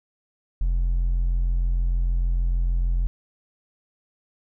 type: tone with hard clipping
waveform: triangle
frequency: 43.28 Hz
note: F1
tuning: 15 cents flat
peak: -18 dBFS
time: 0.61-3.07 s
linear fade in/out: 0 ms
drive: 1 dB
effects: none